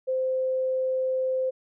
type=tone; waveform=sine; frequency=519 Hz; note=C5; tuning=14 cents flat; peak=-23 dBFS; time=0.07-1.51 s; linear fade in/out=20 ms; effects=none